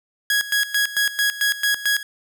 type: tone with tremolo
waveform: sawtooth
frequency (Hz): 1661.2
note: G#6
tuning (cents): 0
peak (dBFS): -13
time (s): 0.3-2.03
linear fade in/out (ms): 2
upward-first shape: square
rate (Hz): 4.5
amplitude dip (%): 80
effects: none

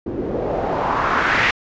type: noise with low-pass filter sweep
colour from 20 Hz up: white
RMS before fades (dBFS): -20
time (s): 0.06-1.51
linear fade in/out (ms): 5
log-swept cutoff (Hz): 310 to 2200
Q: 2.3
effects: resampled to 16000 Hz

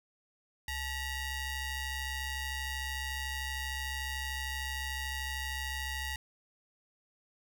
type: ring-modulated tone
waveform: sawtooth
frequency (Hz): 932.3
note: A#5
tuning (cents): 0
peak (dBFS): -28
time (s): 0.68-6.16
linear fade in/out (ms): 2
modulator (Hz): 999
effects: none

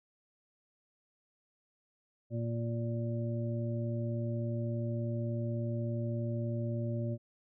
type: harmonic tone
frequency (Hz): 116.54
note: A#2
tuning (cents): 0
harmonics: 1 / 2 / 3 / 5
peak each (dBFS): -33 / -39 / -43 / -42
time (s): 2.3-7.18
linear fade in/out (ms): 50
effects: none

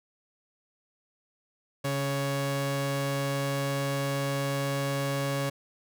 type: tone pair together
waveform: sawtooth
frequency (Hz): 139.1 / 278.2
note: C#3 / C#4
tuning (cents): +6 / +6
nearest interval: octave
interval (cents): 1200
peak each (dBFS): -25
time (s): 1.84-5.5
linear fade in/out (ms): 10
effects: none

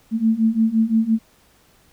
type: beating tone pair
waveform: sine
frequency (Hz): 220 / 225.8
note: A3 / A3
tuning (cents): 0 / +45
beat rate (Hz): 5.8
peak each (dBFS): -19 / -17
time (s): 0.11-1.19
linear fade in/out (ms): 50
effects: pink hiss -56 dBFS RMS until 1.92 s

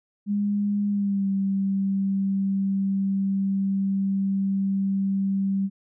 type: tone with pitch glide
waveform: sine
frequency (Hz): 204.2 to 195.09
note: G#3 to G3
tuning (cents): -29 to -8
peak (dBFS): -21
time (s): 0.26-5.7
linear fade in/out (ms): 50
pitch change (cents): -79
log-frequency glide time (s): 0.89-1.28
effects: none

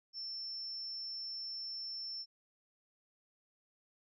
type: tone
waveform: sine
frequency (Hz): 5370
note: E8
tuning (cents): +31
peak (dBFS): -40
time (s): 0.13-2.26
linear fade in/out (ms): 50
effects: none

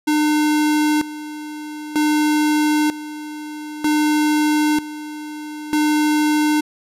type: tone with tremolo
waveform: square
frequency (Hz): 302.2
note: D4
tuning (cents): +50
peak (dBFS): -15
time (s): 0.07-6.61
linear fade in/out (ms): 10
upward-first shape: square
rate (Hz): 0.53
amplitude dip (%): 80
effects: resampled to 32000 Hz

